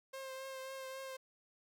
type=tone with vibrato; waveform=sawtooth; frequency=530 Hz; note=C5; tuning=22 cents sharp; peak=-40 dBFS; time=0.13-1.17 s; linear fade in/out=10 ms; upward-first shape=triangle; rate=3.7 Hz; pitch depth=23 cents each way; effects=none